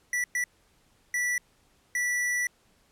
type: tone bursts at uneven times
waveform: square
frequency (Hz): 1960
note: B6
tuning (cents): -14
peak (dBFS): -26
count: 4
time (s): 0.13-0.24 / 0.35-0.44 / 1.14-1.38 / 1.95-2.47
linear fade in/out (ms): 2
effects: pink hiss -65 dBFS RMS until 2.91 s + low-pass 12000 Hz 12 dB/octave